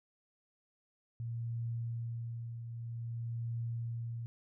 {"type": "tone with tremolo", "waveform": "sine", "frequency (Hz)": 116.54, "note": "A#2", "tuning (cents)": 0, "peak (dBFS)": -34, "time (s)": [1.2, 4.26], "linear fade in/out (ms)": 0, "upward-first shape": "triangle", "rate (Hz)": 0.52, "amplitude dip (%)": 55, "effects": []}